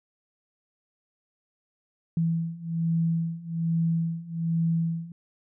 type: beating tone pair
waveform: sine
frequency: 164.81 / 166.01 Hz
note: E3 / E3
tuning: 0 / +13 cents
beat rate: 1.2 Hz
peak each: -28 / -26 dBFS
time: 2.17-5.12 s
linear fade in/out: 2 ms
effects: none